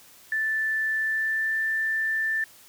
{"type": "tone with pitch glide", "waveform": "sine", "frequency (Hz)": [1760, 1773.3], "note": ["A6", "A6"], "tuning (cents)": [0, 13], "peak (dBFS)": -23, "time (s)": [0.32, 2.44], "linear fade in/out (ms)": 2, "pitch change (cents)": 13, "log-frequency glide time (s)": [0.97, 1.58], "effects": ["white hiss -52 dBFS RMS until 2.68 s"]}